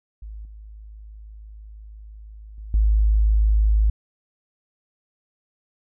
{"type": "tone with level steps", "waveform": "sine", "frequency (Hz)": 53, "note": "G#1", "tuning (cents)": 36, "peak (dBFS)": [-33, -38, -33, -14], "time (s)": [0.22, 3.9], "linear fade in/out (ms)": 5, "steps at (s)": [0.45, 2.58, 2.74], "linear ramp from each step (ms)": 2, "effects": []}